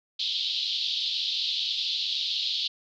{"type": "band-pass noise", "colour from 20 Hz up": "white", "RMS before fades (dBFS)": -29, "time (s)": [0.19, 2.68], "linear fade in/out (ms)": 10, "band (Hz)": [3200, 4300], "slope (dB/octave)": 48, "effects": []}